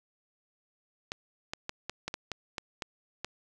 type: clicks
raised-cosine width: 0.2 ms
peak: -17 dBFS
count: 10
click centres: 1.119 / 1.535 / 1.694 / 1.896 / 2.08 / 2.141 / 2.317 / 2.582 / 2.822 / 3.246 s
effects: none